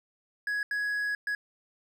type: tone bursts at uneven times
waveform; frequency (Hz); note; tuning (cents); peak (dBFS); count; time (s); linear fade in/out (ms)
triangle; 1671; G#6; +10; -26; 3; 0.47-0.63 / 0.71-1.15 / 1.27-1.35; 2
effects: none